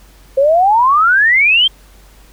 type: exponential sweep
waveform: sine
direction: up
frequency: 523.3 to 3222 Hz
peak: -7 dBFS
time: 0.37-1.68 s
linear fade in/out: 10 ms
effects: added 48 Hz sine -41 dBFS peak until 2.32 s + pink hiss -47 dBFS RMS until 2.32 s